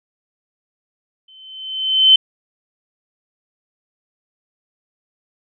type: tone with exponential growth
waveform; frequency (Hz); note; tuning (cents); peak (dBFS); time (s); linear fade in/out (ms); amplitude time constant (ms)
sine; 3070; G7; -37; -4; 1.28-2.16; 5; 190
effects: none